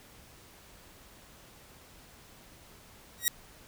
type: tone with exponential growth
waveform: 5% pulse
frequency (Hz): 1903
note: A#6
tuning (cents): +35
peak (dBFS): -10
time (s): 3.18-3.28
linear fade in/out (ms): 0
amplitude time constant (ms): 21
effects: pink hiss -55 dBFS RMS until 3.67 s